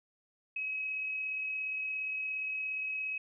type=tone with amplitude modulation; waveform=sine; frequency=2553 Hz; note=D#7; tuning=44 cents sharp; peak=-32 dBFS; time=0.56-3.18 s; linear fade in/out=5 ms; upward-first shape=sine; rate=37.2 Hz; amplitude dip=25%; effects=none